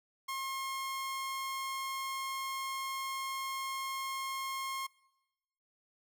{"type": "tone", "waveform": "sawtooth", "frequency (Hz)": 1073, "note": "C6", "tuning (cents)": 43, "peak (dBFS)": -32, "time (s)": [0.28, 4.87], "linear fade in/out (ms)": 10, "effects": ["noise-tail reverb RT60 1.0 s tail -23 dB re dry"]}